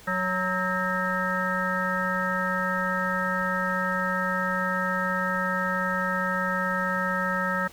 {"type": "harmonic tone with a mistuned harmonic", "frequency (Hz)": 185, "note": "F#3", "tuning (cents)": 0, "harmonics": [1, 3, 5, 7, 9, 10], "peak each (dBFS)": [-31, -32, -34, -29, -31, -31], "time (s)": [0.07, 7.68], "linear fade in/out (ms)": 10, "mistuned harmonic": 9, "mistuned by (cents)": -69, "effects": ["pink hiss -49 dBFS RMS until 7.72 s"]}